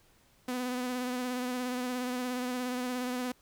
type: tone with vibrato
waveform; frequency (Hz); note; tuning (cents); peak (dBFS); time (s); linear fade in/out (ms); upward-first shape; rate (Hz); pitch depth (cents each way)
sawtooth; 250; B3; +21; -28; 0.48-3.32; 5; sine; 17; 27
effects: pink hiss -65 dBFS RMS until 3.41 s